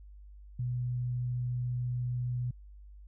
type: tone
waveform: sine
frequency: 123.47 Hz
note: B2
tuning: in tune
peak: -30 dBFS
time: 0.59-2.51 s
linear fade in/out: 5 ms
effects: added 50 Hz sine -48 dBFS peak until 3.07 s